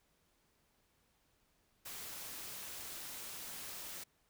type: noise with amplitude modulation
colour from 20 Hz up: white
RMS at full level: -45 dBFS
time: 1.85-4.04 s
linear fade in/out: 10 ms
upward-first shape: sine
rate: 278 Hz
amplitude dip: 35%
effects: pink hiss -75 dBFS RMS until 4.29 s